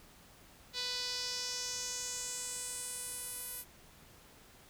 sawtooth tone with band-pass filter sweep, 495.8 Hz, B4, 7 cents sharp, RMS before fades -40 dBFS, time 0.73-3.65 s, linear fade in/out 50 ms, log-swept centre 4200 to 12000 Hz, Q 3.3, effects pink hiss -59 dBFS RMS until 4.69 s

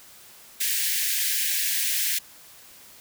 white high-pass noise, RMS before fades -25 dBFS, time 0.6-2.19 s, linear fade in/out 10 ms, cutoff 1600 Hz, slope 96 dB/octave, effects white hiss -49 dBFS RMS until 3 s

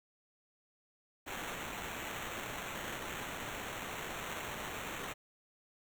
white noise with sample-and-hold, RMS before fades -42 dBFS, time 1.26-5.14 s, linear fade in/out 20 ms, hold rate 4900 Hz, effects none

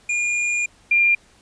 square / sine tone pair in turn, 2421 / 2396 Hz, D#7 / D7, -48 / +34 cents, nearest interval unison, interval 18 cents, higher first, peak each -20 / -13 dBFS, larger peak second, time 0.09-0.66 / 0.91-1.15 s, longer first, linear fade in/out 5 ms, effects pink hiss -54 dBFS RMS until 1.41 s + resampled to 22050 Hz

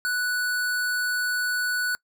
square tone, 1480 Hz, F#6, in tune, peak -24 dBFS, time 0.05-1.95 s, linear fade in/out 0 ms, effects noise-tail reverb RT60 0.1 s tail -25 dB re dry

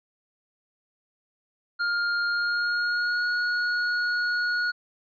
square tone with pitch glide, 1408 to 1449.3 Hz, F6 to F#6, +14 to -36 cents, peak -24 dBFS, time 1.79-4.72 s, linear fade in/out 20 ms, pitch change +50 cents, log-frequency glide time 2.28-3.27 s, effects resampled to 11025 Hz

